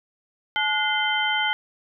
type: tone cluster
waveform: sine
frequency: 856 / 1451 / 2070 / 3098 Hz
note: A5 / F#6 / C7 / G7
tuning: -48 / -34 / -19 / -21 cents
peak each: -26 dBFS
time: 0.56-1.53 s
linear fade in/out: 0 ms
effects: none